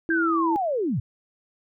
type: tone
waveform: sine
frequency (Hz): 329.6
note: E4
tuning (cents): 0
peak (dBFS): -22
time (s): 0.09-0.56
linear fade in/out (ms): 0
type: linear sweep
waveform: sine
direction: down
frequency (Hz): 1613 to 92.5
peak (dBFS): -22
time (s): 0.1-1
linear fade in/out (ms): 5
effects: none